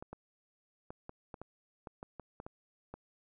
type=clicks; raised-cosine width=1 ms; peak=-30 dBFS; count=12; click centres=0.025 / 0.13 / 0.905 / 1.094 / 1.342 / 1.416 / 1.872 / 2.029 / 2.197 / 2.401 / 2.465 / 2.94 s; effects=none